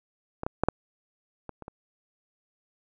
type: clicks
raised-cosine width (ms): 1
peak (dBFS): -18 / -14 / -9 / -7 / -23 / -27 / -25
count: 7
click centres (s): 0.434 / 0.465 / 0.636 / 0.686 / 1.493 / 1.623 / 1.681
effects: none